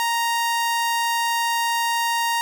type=tone; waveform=sawtooth; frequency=932.3 Hz; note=A#5; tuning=in tune; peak=-16 dBFS; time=0-2.41 s; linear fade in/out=0 ms; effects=none